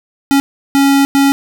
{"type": "tone bursts at uneven times", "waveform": "square", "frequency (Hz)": 277.2, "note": "C#4", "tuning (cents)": 0, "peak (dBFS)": -8, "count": 3, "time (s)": [[0.31, 0.4], [0.75, 1.05], [1.15, 1.32]], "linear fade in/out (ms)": 0, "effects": []}